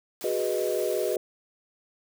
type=high-pass noise; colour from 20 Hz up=white; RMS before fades=-40 dBFS; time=0.21-1.16 s; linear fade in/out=0 ms; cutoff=160 Hz; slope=24 dB/octave
type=chord; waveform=sine; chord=G# minor seventh; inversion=third; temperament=equal; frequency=370 / 415.3 / 493.9 / 622.3 Hz; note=F#4 / G#4 / B4 / D#5; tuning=0 / 0 / 0 / 0 cents; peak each=-30 dBFS; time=0.24-1.17 s; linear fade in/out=2 ms
effects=none